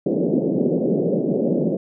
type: band-pass noise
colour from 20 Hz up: pink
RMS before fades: -20 dBFS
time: 0.06-1.77 s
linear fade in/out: 5 ms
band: 160 to 560 Hz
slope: 48 dB/octave
effects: none